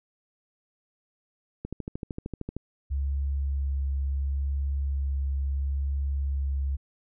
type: click train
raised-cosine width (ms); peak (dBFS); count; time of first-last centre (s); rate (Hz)
3; -20; 13; 1.65-2.566; 13.1
type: tone with vibrato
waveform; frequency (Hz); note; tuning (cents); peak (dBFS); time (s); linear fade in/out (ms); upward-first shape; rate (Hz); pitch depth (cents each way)
sine; 69; C#2; -7; -25; 2.9-6.77; 20; sine; 0.73; 11
effects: none